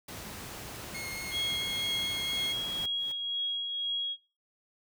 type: noise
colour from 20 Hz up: pink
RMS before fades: -42 dBFS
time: 0.08-2.86 s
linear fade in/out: 5 ms
type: tone with vibrato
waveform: sawtooth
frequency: 2152 Hz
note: C7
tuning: 48 cents sharp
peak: -34 dBFS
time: 0.94-2.53 s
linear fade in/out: 10 ms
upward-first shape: sine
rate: 4.5 Hz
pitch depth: 11 cents each way
type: tone with tremolo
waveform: sine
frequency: 3301 Hz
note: G#7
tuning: 11 cents flat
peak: -28 dBFS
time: 1.31-4.17 s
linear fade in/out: 50 ms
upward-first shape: triangle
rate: 2 Hz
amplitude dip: 40%
type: noise with exponential growth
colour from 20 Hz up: pink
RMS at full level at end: -48 dBFS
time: 2.71-3.12 s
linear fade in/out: 5 ms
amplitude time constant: 88 ms
effects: noise-tail reverb RT60 0.3 s tail -20 dB re dry + high-pass 60 Hz 12 dB/octave